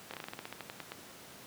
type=slowing click train; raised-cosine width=0.3 ms; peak=-24 dBFS; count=14; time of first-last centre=0.11-0.92 s; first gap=27 ms; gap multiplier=1.13; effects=pink hiss -51 dBFS RMS until 1.46 s + high-pass 150 Hz 12 dB/octave